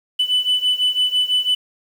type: beating tone pair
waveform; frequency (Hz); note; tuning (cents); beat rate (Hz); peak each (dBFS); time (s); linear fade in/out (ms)
sine; 2991 / 2997; F#7 / F#7; +18 / +22; 6; -16 / -18; 0.19-1.55; 10
effects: tanh soft clip ceiling -12 dBFS + 7-bit